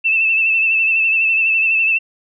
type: tone with vibrato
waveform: sine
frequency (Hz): 2647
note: E7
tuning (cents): +7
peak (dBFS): -12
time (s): 0.04-1.99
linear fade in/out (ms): 20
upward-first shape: sine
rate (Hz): 12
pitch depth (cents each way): 38
effects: none